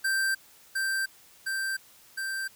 square tone with echo, 1568 Hz, G6, in tune, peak -25 dBFS, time 0.04-0.35 s, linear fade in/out 10 ms, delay 710 ms, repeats 3, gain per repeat -2 dB, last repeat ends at 2.48 s, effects white hiss -56 dBFS RMS until 2.55 s

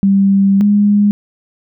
sine tone pair in turn, 196.4 / 205.3 Hz, G3 / G#3, +4 / -20 cents, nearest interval minor second, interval 76 cents, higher second, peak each -7 dBFS, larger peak neither, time 0.03-0.61 / 0.61-1.11 s, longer first, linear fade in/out 0 ms, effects none

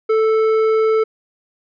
sine tone with hard clipping, 440 Hz, A4, in tune, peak -14 dBFS, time 0.09-1.04 s, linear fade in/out 10 ms, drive 8 dB, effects resampled to 11025 Hz

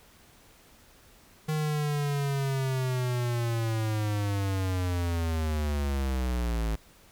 square linear sweep, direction down, 155.56 to 53.3 Hz, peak -27 dBFS, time 1.48-6.76 s, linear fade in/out 10 ms, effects pink hiss -57 dBFS RMS until 7.11 s

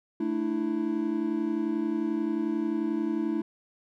triangle chord, A suspended fourth, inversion none, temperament equal with one note detuned, 220 / 298.3 / 329.6 Hz, A3 / D4 / E4, 0 / +27 / 0 cents, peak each -30 / -29 / -27 dBFS, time 0.2-3.42 s, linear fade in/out 5 ms, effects none

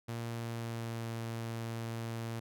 sawtooth tone with pitch glide, 116.54 to 114.8 Hz, A#2 to A#2, 0 to -26 cents, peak -33 dBFS, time 0.08-2.4 s, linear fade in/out 10 ms, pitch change -26 cents, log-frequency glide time 0.27-1.11 s, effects none

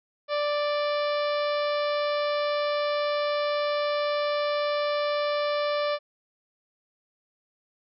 harmonic tone, 587.3 Hz, D5, in tune, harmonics 1 / 2 / 3 / 4 / 5 / 6 / 7 / 8 / 9, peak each -25 / -31 / -38 / -38 / -42 / -40 / -42 / -44 / -46 dBFS, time 0.28-5.99 s, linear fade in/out 50 ms, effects none

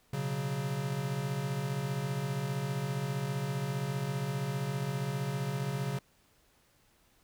square chord, B suspended second, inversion none, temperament equal, 123.47 / 138.59 / 185 Hz, B2 / C#3 / F#3, 0 / 0 / 0 cents, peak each -40 / -34 / -40 dBFS, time 0.13-5.99 s, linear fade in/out 5 ms, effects pink hiss -67 dBFS RMS until 7.23 s

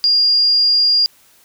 sine tone, 4821 Hz, D8, 45 cents sharp, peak -10 dBFS, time 0.04-1.06 s, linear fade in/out 0 ms, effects white hiss -51 dBFS RMS until 1.44 s

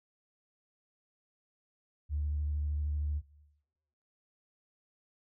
sine tone with vibrato, 74.1 Hz, D2, 16 cents sharp, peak -29 dBFS, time 2.09-3.22 s, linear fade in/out 50 ms, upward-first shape square, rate 13 Hz, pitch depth 16 cents each way, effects noise-tail reverb RT60 1.0 s tail -21 dB re dry + tanh soft clip ceiling -25 dBFS

